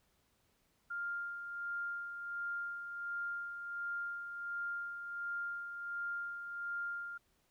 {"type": "tone with tremolo", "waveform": "sine", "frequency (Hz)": 1400, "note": "F6", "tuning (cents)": 4, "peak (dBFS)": -36, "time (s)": [0.9, 7.18], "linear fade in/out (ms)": 10, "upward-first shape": "sine", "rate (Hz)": 1.4, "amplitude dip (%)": 50, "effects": ["pink hiss -75 dBFS RMS until 7.5 s"]}